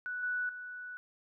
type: tone with level steps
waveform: sine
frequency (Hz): 1480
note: F#6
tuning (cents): 0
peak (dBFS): -35 / -31 / -41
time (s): 0.06-0.97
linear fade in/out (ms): 0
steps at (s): 0.23 / 0.49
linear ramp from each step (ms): 2
effects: none